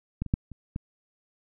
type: clicks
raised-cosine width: 5 ms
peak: -16 / -24 / -10 / -29 / -19 dBFS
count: 5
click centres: 0.22 / 0.263 / 0.339 / 0.517 / 0.761 s
effects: none